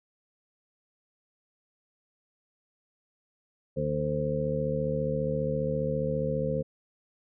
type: harmonic tone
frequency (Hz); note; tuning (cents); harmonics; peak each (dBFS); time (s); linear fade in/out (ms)
74.8; D2; +32; 1 / 2 / 3 / 4 / 6 / 7; -41 / -31 / -35 / -42 / -34 / -30; 3.76-6.63; 20
effects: none